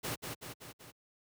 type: noise with echo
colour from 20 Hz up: pink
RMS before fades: -37 dBFS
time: 0.03-0.16 s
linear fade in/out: 20 ms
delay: 190 ms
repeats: 4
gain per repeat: -4 dB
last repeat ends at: 0.92 s
effects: high-pass 80 Hz 12 dB/octave